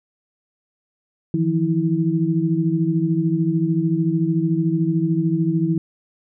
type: tone cluster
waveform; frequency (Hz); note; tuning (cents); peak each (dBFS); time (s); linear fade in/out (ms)
sine; 158.3 / 171.8 / 325.1; D#3 / F3 / E4; +30 / -28 / -24; -21; 1.34-5.78; 2
effects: none